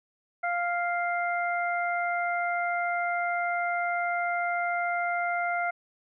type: harmonic tone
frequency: 698.5 Hz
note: F5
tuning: in tune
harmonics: 1 / 2 / 3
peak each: -28 / -31 / -33 dBFS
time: 0.43-5.71 s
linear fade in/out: 10 ms
effects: none